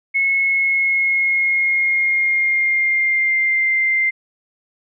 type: tone with pitch glide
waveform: sine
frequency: 2185 to 2090 Hz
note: C#7 to C7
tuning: -26 to -2 cents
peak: -14 dBFS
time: 0.14-4.11 s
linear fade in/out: 20 ms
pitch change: -76 cents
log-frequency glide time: 0.35-3.71 s
effects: none